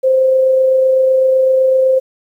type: tone with amplitude modulation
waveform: sine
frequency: 523.3 Hz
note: C5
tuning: in tune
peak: -7 dBFS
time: 0.03-2 s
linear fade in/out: 20 ms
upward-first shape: sine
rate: 27.9 Hz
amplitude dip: 25%
effects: 8-bit